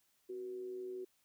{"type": "tone with amplitude modulation", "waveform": "sine", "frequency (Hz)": 372.3, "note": "F#4", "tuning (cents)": 11, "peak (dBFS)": -39, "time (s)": [0.29, 1.05], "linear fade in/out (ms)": 10, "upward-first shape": "sine", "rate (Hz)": 112, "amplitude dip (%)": 40, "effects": ["white hiss -75 dBFS RMS until 1.24 s"]}